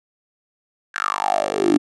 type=tone with high-pass filter sweep; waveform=10% pulse; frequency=50 Hz; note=G1; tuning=35 cents sharp; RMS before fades=-20 dBFS; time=0.94-1.78 s; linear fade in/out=20 ms; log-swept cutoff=1600 to 280 Hz; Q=8.6; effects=resampled to 22050 Hz